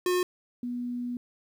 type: tone pair in turn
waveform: square / sine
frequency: 360.8 / 244 Hz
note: F#4 / B3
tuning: -44 / -21 cents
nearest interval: perfect fifth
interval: 677 cents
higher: first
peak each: -24 / -30 dBFS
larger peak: first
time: 0.06-0.23 / 0.63-1.17 s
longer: second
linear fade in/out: 2 ms
effects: 11-bit